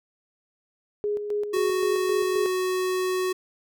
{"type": "tone with tremolo", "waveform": "sine", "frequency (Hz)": 415, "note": "G#4", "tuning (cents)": -1, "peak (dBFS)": -23, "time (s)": [1.04, 2.46], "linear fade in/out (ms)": 0, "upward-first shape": "square", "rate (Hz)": 3.8, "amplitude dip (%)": 50}
{"type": "tone", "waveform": "square", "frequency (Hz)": 370, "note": "F#4", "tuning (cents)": 0, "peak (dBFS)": -24, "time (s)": [1.53, 3.33], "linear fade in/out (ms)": 10}
{"effects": []}